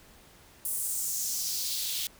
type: noise with high-pass filter sweep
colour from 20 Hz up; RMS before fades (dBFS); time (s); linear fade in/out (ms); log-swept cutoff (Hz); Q
white; -32; 0.65-2.07; 2; 10000 to 3200; 2.3
effects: pink hiss -56 dBFS RMS until 2.19 s